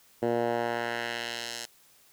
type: tone with band-pass filter sweep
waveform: 10% pulse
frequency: 118.1 Hz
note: A#2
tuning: 23 cents sharp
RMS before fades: -31 dBFS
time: 0.22-1.66 s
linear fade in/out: 10 ms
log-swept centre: 420 to 6500 Hz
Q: 1
effects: white hiss -60 dBFS RMS until 2.12 s